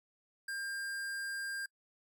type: tone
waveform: square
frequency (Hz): 1600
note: G6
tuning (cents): +35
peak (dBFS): -38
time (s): 0.48-1.66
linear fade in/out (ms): 5
effects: noise-tail reverb RT60 0.1 s tail -24 dB re dry